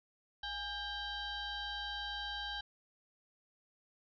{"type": "tone with frequency modulation", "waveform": "sine", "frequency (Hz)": 2364, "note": "D7", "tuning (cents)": 11, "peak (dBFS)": -38, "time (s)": [0.43, 2.61], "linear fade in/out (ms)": 5, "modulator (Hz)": 769, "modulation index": 2.4, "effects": []}